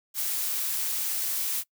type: noise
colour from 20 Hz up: blue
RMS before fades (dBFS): -29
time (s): 0.14-1.64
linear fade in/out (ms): 50
effects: noise-tail reverb RT60 0.1 s tail -23 dB re dry